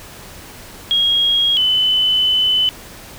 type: tone pair in turn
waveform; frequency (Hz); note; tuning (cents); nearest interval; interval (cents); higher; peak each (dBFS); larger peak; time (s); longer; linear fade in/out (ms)
sine; 3279 / 3018; G#7 / F#7; -23 / +34; minor second; 143; first; -12; neither; 0.91-1.57 / 1.57-2.69; second; 0
effects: pink hiss -37 dBFS RMS until 3.18 s